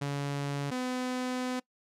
sawtooth tone pair in turn, 141.9 / 252.8 Hz, C#3 / B3, +41 / +41 cents, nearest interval minor seventh, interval 1000 cents, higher second, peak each -27 dBFS, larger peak neither, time 0.01-0.71 / 0.71-1.6 s, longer second, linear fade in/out 10 ms, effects noise-tail reverb RT60 0.1 s tail -22 dB re dry + low-pass 9000 Hz 12 dB/octave

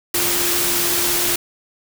sine tone in noise, 348.7 Hz, F4, 3 cents flat, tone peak -27 dBFS, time 0.14-1.36 s, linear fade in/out 5 ms, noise white, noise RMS -19 dBFS, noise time 0.14-1.36 s, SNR -11 dB, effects none

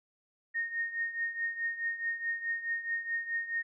sine tone with tremolo, 1849 Hz, A#6, 15 cents flat, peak -28 dBFS, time 0.54-3.63 s, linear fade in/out 20 ms, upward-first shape triangle, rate 4.7 Hz, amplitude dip 80%, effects none

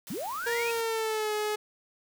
white noise, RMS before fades -44 dBFS, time 0.07-0.81 s, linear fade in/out 0 ms
sine linear sweep, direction up, 146.83 to 2607 Hz, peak -32 dBFS, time 0.1-0.71 s, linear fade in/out 5 ms
sawtooth tone with pitch glide, 469.7 to 423.3 Hz, A#4 to G#4, +13 to +33 cents, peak -24 dBFS, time 0.46-1.56 s, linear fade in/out 10 ms, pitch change -180 cents, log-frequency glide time 0.63-1.33 s
effects none

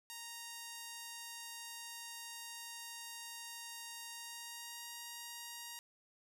5% pulse tone with pitch glide, 932.3 to 941.5 Hz, A#5 to A#5, 0 to +17 cents, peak -34 dBFS, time 0.1-5.79 s, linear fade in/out 0 ms, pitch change +17 cents, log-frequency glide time 4.11-4.87 s, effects none

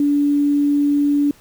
sine tone with quantisation, 288.2 Hz, D4, 33 cents flat, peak -13 dBFS, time 0-1.31 s, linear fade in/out 2 ms, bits 7, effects pink hiss -50 dBFS RMS until 1.4 s

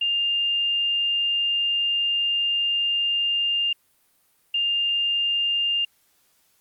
sine tone pair in turn, 2805 / 2805 Hz, F7 / F7, +7 / +7 cents, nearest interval unison, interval 0 cents, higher neither, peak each -20 dBFS, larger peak neither, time 0.01-3.73 / 4.54-5.85 s, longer first, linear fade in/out 5 ms, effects white hiss -64 dBFS RMS until 6.6 s + Opus 32 kbps

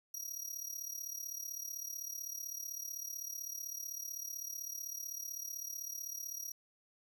sawtooth tone with amplitude modulation, 5740 Hz, F8, 47 cents sharp, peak -35 dBFS, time 0.14-6.52 s, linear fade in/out 5 ms, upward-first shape sine, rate 35.8 Hz, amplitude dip 80%, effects none

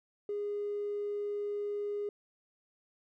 triangle tone with tanh clipping, 411.1 Hz, G#4, 18 cents flat, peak -32 dBFS, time 0.29-2.09 s, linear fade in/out 2 ms, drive 1 dB, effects none

